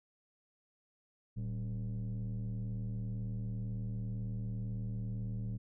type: tone with frequency modulation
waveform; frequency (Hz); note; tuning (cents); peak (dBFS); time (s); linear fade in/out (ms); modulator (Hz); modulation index
sine; 113; A2; +47; -33; 1.36-5.58; 20; 78; 0.84
effects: tanh soft clip ceiling -34 dBFS